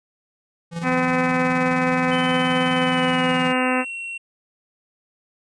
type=tone with tremolo; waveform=square; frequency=168.5 Hz; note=E3; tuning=38 cents sharp; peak=-25 dBFS; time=0.71-3.54 s; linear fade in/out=50 ms; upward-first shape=square; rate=19 Hz; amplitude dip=45%
type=harmonic tone; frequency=254.9 Hz; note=C4; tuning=45 cents flat; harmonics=1 / 2 / 3 / 4 / 5 / 6 / 7 / 8 / 9 / 10; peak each=-22 / -25 / -27 / -28 / -29 / -30 / -30 / -31 / -32 / -32 dBFS; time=0.82-3.85 s; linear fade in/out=50 ms
type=tone with pitch glide; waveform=triangle; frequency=3044 to 2728 Hz; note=F#7 to F7; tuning=+48 to -41 cents; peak=-27 dBFS; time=2.11-4.18 s; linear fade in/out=10 ms; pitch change=-189 cents; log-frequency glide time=2.75-3.75 s
effects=resampled to 22050 Hz